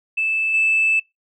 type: tone with level steps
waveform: sine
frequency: 2630 Hz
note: E7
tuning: 5 cents flat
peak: -17 / -13 dBFS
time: 0.17-1 s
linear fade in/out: 10 ms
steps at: 0.54 s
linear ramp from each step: 2 ms
effects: noise-tail reverb RT60 0.2 s tail -24 dB re dry + tanh soft clip ceiling -10 dBFS